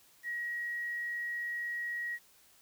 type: tone with quantisation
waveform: sine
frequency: 1902 Hz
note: A#6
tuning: 34 cents sharp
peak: -34 dBFS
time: 0.23-2.19 s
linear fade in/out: 50 ms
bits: 10
effects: white hiss -63 dBFS RMS until 2.61 s